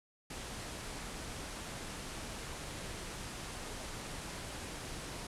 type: low-pass noise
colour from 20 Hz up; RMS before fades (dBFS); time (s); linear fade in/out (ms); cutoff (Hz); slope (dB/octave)
pink; -44; 0.3-5.27; 5; 11000; 48
effects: none